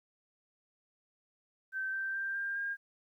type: tone with pitch steps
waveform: sine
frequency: 1548 / 1564.2 / 1580.5 / 1597 / 1613.7 Hz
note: G6 / G6 / G6 / G6 / G6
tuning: -22 / -4 / +14 / +32 / +50 cents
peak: -33 dBFS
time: 1.72-2.77 s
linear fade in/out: 50 ms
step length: 210 ms
effects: 12-bit